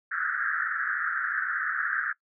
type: band-pass noise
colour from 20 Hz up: white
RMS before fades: -29 dBFS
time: 0.11-2.13 s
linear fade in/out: 10 ms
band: 1300 to 1800 Hz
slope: 96 dB/octave
effects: noise-tail reverb RT60 0.1 s tail -21 dB re dry